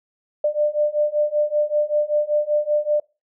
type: beating tone pair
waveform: sine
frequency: 594 / 599.2 Hz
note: D5 / D5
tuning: +20 / +35 cents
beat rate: 5.2 Hz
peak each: -21 / -20 dBFS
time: 0.44-3 s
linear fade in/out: 5 ms
effects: noise-tail reverb RT60 0.3 s tail -24 dB re dry